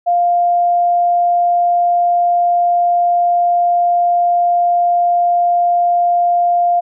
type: tone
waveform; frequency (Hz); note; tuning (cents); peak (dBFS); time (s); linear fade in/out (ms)
sine; 700; F5; +4; -10; 0.06-6.81; 20
effects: none